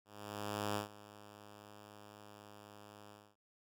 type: tone with ADSR envelope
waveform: 5% pulse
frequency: 103.83 Hz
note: G#2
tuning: in tune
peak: -24 dBFS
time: 0.05-3.36 s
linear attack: 710 ms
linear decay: 120 ms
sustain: -19 dB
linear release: 250 ms
effects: none